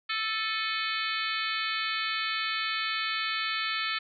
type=harmonic tone with a mistuned harmonic; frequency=440 Hz; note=A4; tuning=in tune; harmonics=3 / 4 / 5 / 6 / 7 / 8 / 9 / 10; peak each=-34 / -35 / -36 / -37 / -37 / -38 / -39 / -39 dBFS; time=0.09-3.99 s; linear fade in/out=10 ms; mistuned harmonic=6; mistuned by=-78 cents; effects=none